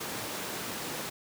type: high-pass noise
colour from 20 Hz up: pink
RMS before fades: -37 dBFS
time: 0-1.1 s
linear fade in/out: 10 ms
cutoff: 180 Hz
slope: 12 dB/octave
effects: none